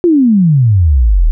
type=exponential sweep; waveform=sine; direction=down; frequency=362.6 to 36 Hz; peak=-5 dBFS; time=0.04-1.31 s; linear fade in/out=0 ms; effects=none